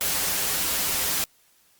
white noise with comb filter, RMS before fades -25 dBFS, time 0.01-1.24 s, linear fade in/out 0 ms, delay 8.5 ms, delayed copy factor -0.6, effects white hiss -61 dBFS RMS until 1.79 s + Opus 48 kbps

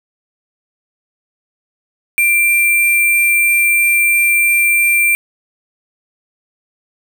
sine tone with sample-and-hold, 2364 Hz, D7, 11 cents sharp, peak -9 dBFS, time 2.18-5.15 s, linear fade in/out 0 ms, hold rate 11025 Hz, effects none

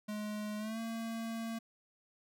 square tone with pitch glide, 210.7 to 227.1 Hz, G#3 to A#3, +25 to -45 cents, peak -38 dBFS, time 0.08-1.59 s, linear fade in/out 10 ms, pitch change +130 cents, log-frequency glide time 0.58-0.79 s, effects none

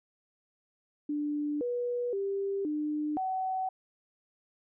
sine tone with pitch steps, 295 / 486.2 / 394.9 / 300.8 / 754 Hz, D4 / B4 / G4 / D4 / F#5, +8 / -27 / +13 / +42 / +32 cents, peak -29 dBFS, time 1.09-3.69 s, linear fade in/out 5 ms, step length 520 ms, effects none

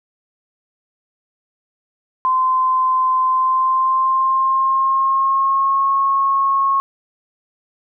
sine tone with pitch glide, 1034 to 1092.3 Hz, C6 to C#6, -21 to -26 cents, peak -13 dBFS, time 2.25-6.8 s, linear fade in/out 0 ms, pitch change +95 cents, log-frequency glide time 3.24-5.91 s, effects none

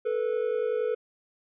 triangle tone pair together, 438.4 / 489.1 Hz, A4 / B4, -6 / -17 cents, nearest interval major second, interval 189 cents, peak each -26 dBFS, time 0.05-0.95 s, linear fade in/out 10 ms, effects resampled to 8000 Hz

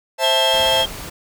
45% pulse chord, A minor, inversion first, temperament just, 528 / 660 / 880 Hz, C5 / E5 / A5, +16 / +2 / 0 cents, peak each -21 dBFS, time 0.18-0.86 s, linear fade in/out 50 ms
sine tone with vibrato, 3229 Hz, G#7, 49 cents flat, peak -17 dBFS, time 0.23-0.86 s, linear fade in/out 10 ms, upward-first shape sine, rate 14 Hz, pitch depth 15 cents each way
pink noise, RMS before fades -32 dBFS, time 0.53-1.1 s, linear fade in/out 10 ms
effects none

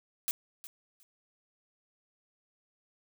blue noise with echo, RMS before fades -31 dBFS, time 0.28-0.31 s, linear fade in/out 0 ms, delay 360 ms, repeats 2, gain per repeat -15 dB, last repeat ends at 1.03 s, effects none

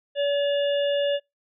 harmonic tone with a mistuned harmonic, 570 Hz, C#5, 48 cents sharp, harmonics 1 / 3 / 5 / 6, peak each -21 / -35 / -32 / -36 dBFS, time 0.15-1.2 s, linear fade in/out 50 ms, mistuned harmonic 6, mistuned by +40 cents, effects noise-tail reverb RT60 0.2 s tail -26 dB re dry

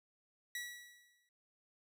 sawtooth tone with exponential decay, 1938 Hz, B6, 33 cents flat, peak -35 dBFS, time 0.55-1.29 s, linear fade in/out 2 ms, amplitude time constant 160 ms, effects none

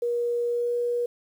sine tone with pitch glide, 477.2 to 480.8 Hz, A#4 to B4, +41 to -46 cents, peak -23 dBFS, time 0.02-1.06 s, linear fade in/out 5 ms, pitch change +13 cents, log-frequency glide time 0.46-0.76 s, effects 9-bit

